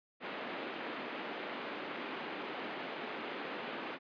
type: band-pass noise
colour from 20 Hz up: pink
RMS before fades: -42 dBFS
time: 0.2-3.99 s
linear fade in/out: 50 ms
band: 240 to 3100 Hz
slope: 24 dB/octave
effects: resampled to 11025 Hz